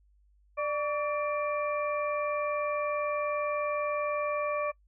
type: harmonic tone with a mistuned harmonic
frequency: 593 Hz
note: D5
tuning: 17 cents sharp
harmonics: 1 / 2 / 3 / 4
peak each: -30 / -32 / -46 / -38 dBFS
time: 0.57-4.72 s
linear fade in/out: 20 ms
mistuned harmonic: 2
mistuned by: -65 cents
effects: noise-tail reverb RT60 0.1 s tail -23 dB re dry + added 50 Hz sine -61 dBFS peak until 4.87 s